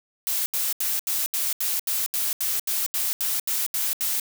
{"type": "noise bursts", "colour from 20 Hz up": "blue", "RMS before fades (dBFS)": -25, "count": 15, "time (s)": [0.27, 4.198], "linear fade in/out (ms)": 0, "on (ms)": 190, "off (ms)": 77, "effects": []}